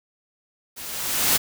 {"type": "noise with level ramp", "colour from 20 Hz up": "white", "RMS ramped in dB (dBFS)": [-37, -17], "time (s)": [0.76, 1.38], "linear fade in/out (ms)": 20, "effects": []}